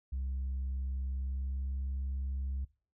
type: tone with pitch glide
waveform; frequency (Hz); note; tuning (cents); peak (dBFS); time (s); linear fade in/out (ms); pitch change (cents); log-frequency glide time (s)
sine; 66 to 67.08; C2 to C2; +16 to +44; -31; 0.12-2.65; 10; +28; 1.08-1.81
effects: noise-tail reverb RT60 0.4 s tail -22 dB re dry + tanh soft clip ceiling -31 dBFS